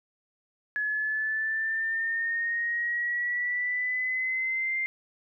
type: exponential sweep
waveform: sine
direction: up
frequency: 1697 to 2104 Hz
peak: -26 dBFS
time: 0.76-4.86 s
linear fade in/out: 0 ms
effects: none